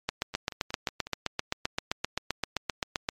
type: two click trains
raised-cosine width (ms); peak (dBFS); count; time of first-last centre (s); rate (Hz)
0.2; -21 / -10; 5 / 24; 0.34-1.07 / 0.09-3.089; 5.48 / 7.67
effects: MP3 96 kbps